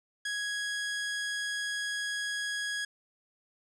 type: tone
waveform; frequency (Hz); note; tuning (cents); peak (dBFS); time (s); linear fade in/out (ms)
sawtooth; 1661.2; G#6; 0; -28; 0.25-2.85; 5
effects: resampled to 22050 Hz + 11-bit